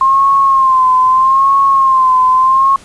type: tone with vibrato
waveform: sine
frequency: 1060 Hz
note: C6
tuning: 22 cents sharp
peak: -6 dBFS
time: 0.01-2.76 s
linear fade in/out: 2 ms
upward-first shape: sine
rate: 0.79 Hz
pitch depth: 62 cents each way
effects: pink hiss -39 dBFS RMS until 2.84 s + resampled to 24000 Hz